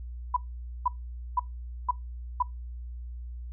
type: tone bursts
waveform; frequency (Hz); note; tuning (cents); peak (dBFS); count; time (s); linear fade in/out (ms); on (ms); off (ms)
sine; 987.8; B5; 0; -21; 5; 0.34-2.425; 5; 25; 490
effects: noise-tail reverb RT60 0.2 s tail -22 dB re dry + added 60 Hz sine -36 dBFS peak until 3.52 s